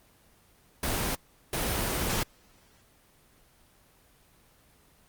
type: noise bursts at uneven times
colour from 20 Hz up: pink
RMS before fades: -29 dBFS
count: 2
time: 0.83-1.15 / 1.53-2.23 s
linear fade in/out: 2 ms
effects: pink hiss -61 dBFS RMS until 5.08 s + Opus 24 kbps